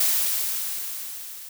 blue noise with level ramp, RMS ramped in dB -20 to -40 dBFS, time 0-1.49 s, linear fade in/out 5 ms, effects none

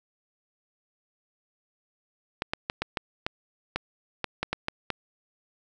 clicks, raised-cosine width 0.3 ms, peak -11 dBFS, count 12, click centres 2.421 / 2.535 / 2.699 / 2.82 / 2.972 / 3.265 / 3.76 / 4.243 / 4.43 / 4.53 / 4.684 / 4.903 s, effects none

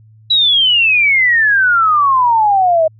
sine exponential sweep, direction down, 3951 to 623 Hz, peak -8 dBFS, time 0.3-2.88 s, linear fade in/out 10 ms, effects added 109 Hz sine -41 dBFS peak until 2.99 s

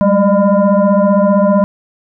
sine tone with frequency modulation, 207.7 Hz, G#3, in tune, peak -7 dBFS, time 0.01-1.64 s, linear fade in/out 0 ms, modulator 400 Hz, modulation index 1.6, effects none

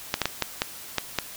clicks, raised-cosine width 0.2 ms, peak -5 dBFS, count 7, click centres 0.141 / 0.217 / 0.256 / 0.423 / 0.619 / 0.983 / 1.187 s, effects white hiss -41 dBFS RMS until 1.36 s

